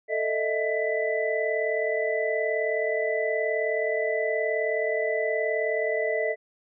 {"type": "tone cluster", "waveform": "sine", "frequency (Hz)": [442.5, 617, 656, 1992], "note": ["A4", "D#5", "E5", "B6"], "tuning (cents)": [10, -15, -9, 14], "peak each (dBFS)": [-28, -28, -31, -30], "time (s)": [0.08, 6.36], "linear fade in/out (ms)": 50, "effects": []}